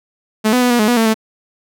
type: tone with pitch steps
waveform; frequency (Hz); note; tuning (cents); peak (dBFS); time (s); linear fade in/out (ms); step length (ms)
sawtooth; 216.4 / 249.8 / 246.7 / 240.5 / 212.7 / 242.8 / 225 / 220.1; A3 / B3 / B3 / B3 / G#3 / B3 / A3 / A3; -29 / +20 / -2 / -46 / +42 / -29 / +39 / +1; -7; 0.44-1.144; 20; 88
effects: none